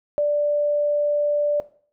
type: tone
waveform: sine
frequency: 587.3 Hz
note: D5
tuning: in tune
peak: -17 dBFS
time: 0.18-1.6 s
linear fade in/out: 0 ms
effects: noise-tail reverb RT60 0.5 s tail -17 dB re dry